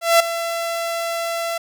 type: tone with ADSR envelope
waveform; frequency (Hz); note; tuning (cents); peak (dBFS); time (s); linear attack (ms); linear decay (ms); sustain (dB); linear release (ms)
sawtooth; 673; E5; +36; -5; 0.01-1.58; 190; 5; -13; 6
effects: none